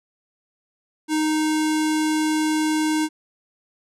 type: tone with low-pass filter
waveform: square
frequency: 310 Hz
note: D#4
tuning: 6 cents flat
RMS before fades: -21 dBFS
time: 1.08-3.09 s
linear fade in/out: 50 ms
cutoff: 9300 Hz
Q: 1.6
effects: none